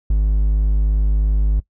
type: tone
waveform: triangle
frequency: 51.5 Hz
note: G#1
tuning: 14 cents flat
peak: -11 dBFS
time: 0.1-1.6 s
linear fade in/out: 5 ms
effects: noise-tail reverb RT60 0.1 s tail -20 dB re dry